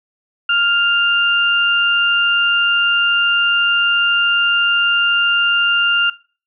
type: tone pair together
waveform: sine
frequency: 1403.5 / 2794 Hz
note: F6 / F7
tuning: +8 / 0 cents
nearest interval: octave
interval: 1192 cents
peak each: -15 dBFS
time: 0.49-6.1 s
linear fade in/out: 5 ms
effects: noise-tail reverb RT60 0.4 s tail -21 dB re dry